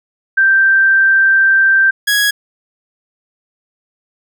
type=tone pair in turn; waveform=sine / sawtooth; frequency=1568 / 1663.4 Hz; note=G6 / G#6; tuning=0 / +2 cents; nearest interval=minor second; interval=102 cents; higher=second; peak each=-7 dBFS; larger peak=neither; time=0.37-1.91 / 2.07-2.31 s; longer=first; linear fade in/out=10 ms; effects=none